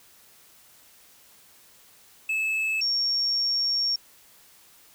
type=tone pair in turn; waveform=triangle / sine; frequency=2606 / 5522 Hz; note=E7 / F8; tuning=-20 / -20 cents; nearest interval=octave + minor second; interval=1300 cents; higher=second; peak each=-22 dBFS; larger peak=neither; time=2.29-2.81 / 2.81-3.96 s; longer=second; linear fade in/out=5 ms; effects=white hiss -55 dBFS RMS until 4.94 s